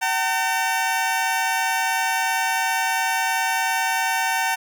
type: tone pair together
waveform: 20% pulse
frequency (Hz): 762.1 / 905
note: G5 / A5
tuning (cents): -49 / +48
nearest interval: minor third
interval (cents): 297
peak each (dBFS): -18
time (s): 0.01-4.56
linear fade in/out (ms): 20
effects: none